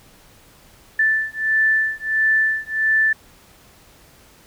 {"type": "beating tone pair", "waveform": "sine", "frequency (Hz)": [1760, 1761.5], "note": ["A6", "A6"], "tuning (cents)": [0, 1], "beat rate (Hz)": 1.5, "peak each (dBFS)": -19, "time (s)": [0.99, 3.13], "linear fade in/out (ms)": 5, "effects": ["pink hiss -50 dBFS RMS until 4.46 s"]}